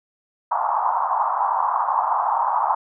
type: band-pass noise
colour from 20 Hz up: pink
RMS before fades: -21 dBFS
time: 0.51-2.75 s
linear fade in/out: 5 ms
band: 800 to 1100 Hz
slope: 48 dB/octave
effects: none